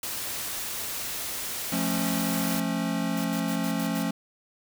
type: noise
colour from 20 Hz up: white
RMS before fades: -33 dBFS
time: 0.03-2.6 s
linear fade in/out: 2 ms
type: chord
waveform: square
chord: F augmented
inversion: none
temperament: just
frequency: 174.61 / 218.3 / 272.8 Hz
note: F3 / A3 / C#4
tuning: 0 / -13 / -28 cents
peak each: -31 dBFS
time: 1.72-4.11 s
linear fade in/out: 5 ms
type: noise bursts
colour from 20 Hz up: white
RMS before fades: -39 dBFS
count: 6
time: 3.17-4.025 s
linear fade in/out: 2 ms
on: 75 ms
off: 81 ms
effects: none